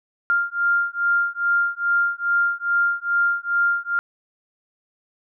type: beating tone pair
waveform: sine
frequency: 1396.9 / 1399.3 Hz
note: F6 / F6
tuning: 0 / +3 cents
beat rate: 2.4 Hz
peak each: -21 dBFS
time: 0.3-3.99 s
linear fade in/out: 0 ms
effects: none